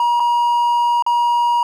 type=tone with dropouts; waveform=triangle; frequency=954 Hz; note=A#5; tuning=40 cents sharp; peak=-11 dBFS; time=0-1.63 s; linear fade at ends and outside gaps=2 ms; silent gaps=0.198-0.202 / 1.024-1.064 s; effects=none